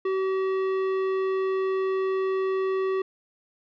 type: tone with tanh clipping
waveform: triangle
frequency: 381.1 Hz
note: G4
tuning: 49 cents flat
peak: -25 dBFS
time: 0.05-3.02 s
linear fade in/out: 5 ms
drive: 17 dB
effects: none